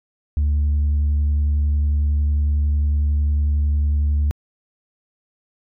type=tone with vibrato; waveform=sine; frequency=73.42 Hz; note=D2; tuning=in tune; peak=-13 dBFS; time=0.37-4.31 s; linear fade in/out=0 ms; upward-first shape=triangle; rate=11 Hz; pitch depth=15 cents each way; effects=tanh soft clip ceiling -14 dBFS